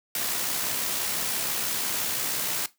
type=noise with amplitude modulation; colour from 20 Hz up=white; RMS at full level=-27 dBFS; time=0.15-2.66 s; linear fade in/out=2 ms; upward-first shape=sine; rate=66 Hz; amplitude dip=30%; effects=noise-tail reverb RT60 0.2 s tail -17 dB re dry + high-pass 100 Hz 12 dB/octave